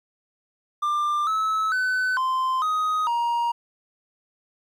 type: tone with pitch steps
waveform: triangle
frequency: 1191 / 1298 / 1509 / 1038 / 1253 / 943 Hz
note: D6 / E6 / F#6 / C6 / D#6 / A#5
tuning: +24 / -27 / +34 / -14 / +12 / +20 cents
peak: -19 dBFS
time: 0.82-3.52 s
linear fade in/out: 10 ms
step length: 450 ms
effects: 10-bit